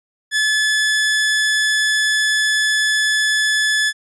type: tone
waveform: sawtooth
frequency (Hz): 1724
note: A6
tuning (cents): -36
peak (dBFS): -11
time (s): 0.31-3.93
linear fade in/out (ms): 50
effects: resampled to 22050 Hz